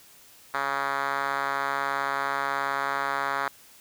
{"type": "tone with band-pass filter", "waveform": "5% pulse", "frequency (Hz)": 138.59, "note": "C#3", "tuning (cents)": 0, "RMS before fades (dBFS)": -28, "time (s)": [0.54, 3.48], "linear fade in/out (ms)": 2, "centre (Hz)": 1300, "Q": 1.3, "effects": ["white hiss -53 dBFS RMS until 3.8 s"]}